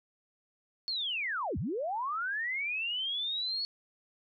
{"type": "linear two-way sweep", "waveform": "sine", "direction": "down then up", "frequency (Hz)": [4426, 65, 4426], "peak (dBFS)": -31, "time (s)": [0.88, 3.65], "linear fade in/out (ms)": 0, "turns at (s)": 1.58, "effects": []}